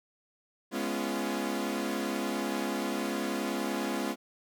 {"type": "chord", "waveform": "sawtooth", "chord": "C# dominant seventh", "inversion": "second", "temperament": "equal with one note detuned", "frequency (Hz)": [207.7, 246.9, 277.2, 344], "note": ["G#3", "B3", "C#4", "E#4"], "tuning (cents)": [0, 0, 0, -26], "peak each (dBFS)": -32, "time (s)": [0.71, 4.16], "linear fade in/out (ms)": 50, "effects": []}